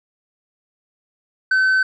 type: tone with tanh clipping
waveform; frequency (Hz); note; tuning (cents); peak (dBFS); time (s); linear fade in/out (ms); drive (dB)
sine; 1528; G6; -45; -14; 1.51-1.83; 5; 3
effects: none